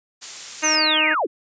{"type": "noise", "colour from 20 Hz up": "blue", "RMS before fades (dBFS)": -29, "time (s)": [0.21, 0.77], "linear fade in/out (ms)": 20}
{"type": "harmonic tone", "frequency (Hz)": 310, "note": "D#4", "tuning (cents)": -6, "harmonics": [1, 2, 3, 4, 5, 6, 7, 8, 9], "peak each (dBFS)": [-28, -28, -28, -28, -28, -28, -28, -28, -28], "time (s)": [0.62, 1.15], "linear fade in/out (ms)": 20}
{"type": "linear sweep", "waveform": "sine", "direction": "down", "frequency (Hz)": [6400, 230.7], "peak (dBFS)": -18, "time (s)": [0.63, 1.27], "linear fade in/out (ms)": 20}
{"effects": ["resampled to 16000 Hz"]}